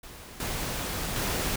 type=noise with level steps; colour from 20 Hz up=pink; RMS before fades=-45 / -32 / -29 dBFS; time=0.03-1.56 s; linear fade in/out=5 ms; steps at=0.4 / 1.16 s; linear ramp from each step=2 ms; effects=none